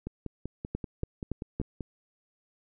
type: two click trains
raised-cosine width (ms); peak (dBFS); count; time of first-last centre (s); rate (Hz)
3; -22 / -18; 10 / 4; 0.07-1.807 / 0.75-1.6; 5.18 / 3.53
effects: none